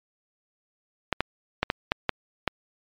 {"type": "clicks", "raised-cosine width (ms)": 0.3, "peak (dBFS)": -5, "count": 7, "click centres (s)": [1.127, 1.206, 1.63, 1.701, 1.919, 2.093, 2.477], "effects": ["low-pass 4000 Hz 12 dB/octave", "MP3 96 kbps"]}